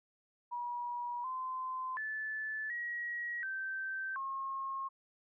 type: tone with pitch steps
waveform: sine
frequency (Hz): 964 / 1032 / 1742 / 1905 / 1554 / 1079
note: B5 / C6 / A6 / A#6 / G6 / C#6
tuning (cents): -42 / -24 / -18 / +37 / -16 / -47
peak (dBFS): -36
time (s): 0.51-4.89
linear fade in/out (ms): 20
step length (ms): 730
effects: none